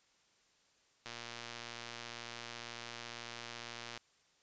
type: click train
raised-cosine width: 0.2 ms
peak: -27 dBFS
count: 345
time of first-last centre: 1.06-3.975 s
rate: 118 Hz
effects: white hiss -71 dBFS RMS until 4.42 s + resampled to 16000 Hz